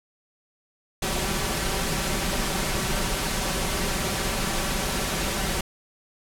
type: noise with comb filter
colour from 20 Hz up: pink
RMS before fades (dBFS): -26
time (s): 1.02-5.61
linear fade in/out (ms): 5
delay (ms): 5.2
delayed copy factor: +0.5
effects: low-pass 12000 Hz 12 dB/octave